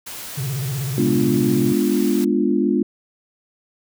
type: noise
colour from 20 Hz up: white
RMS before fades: -33 dBFS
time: 0.06-2.25 s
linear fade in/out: 10 ms
type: tone with vibrato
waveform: triangle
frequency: 134 Hz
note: C3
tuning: 42 cents sharp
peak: -20 dBFS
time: 0.37-1.73 s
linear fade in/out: 10 ms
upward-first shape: square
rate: 16 Hz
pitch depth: 130 cents each way
type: chord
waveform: sine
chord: G# diminished seventh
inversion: none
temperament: equal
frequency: 207.7 / 246.9 / 293.7 / 349.2 Hz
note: G#3 / B3 / D4 / F4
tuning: 0 / 0 / 0 / 0 cents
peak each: -21 dBFS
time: 0.98-2.83 s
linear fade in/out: 2 ms
effects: none